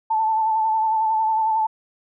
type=tone with vibrato; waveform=sine; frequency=880 Hz; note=A5; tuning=in tune; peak=-17 dBFS; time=0.1-1.67 s; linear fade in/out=10 ms; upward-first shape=sine; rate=11 Hz; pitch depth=31 cents each way; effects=none